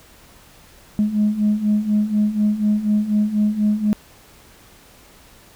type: beating tone pair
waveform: sine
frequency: 207.7 / 211.8 Hz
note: G#3 / G#3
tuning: 0 / +34 cents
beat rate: 4.1 Hz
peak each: -20 / -16 dBFS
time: 0.99-3.93 s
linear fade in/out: 0 ms
effects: tanh soft clip ceiling -10 dBFS + pink hiss -48 dBFS RMS until 5.55 s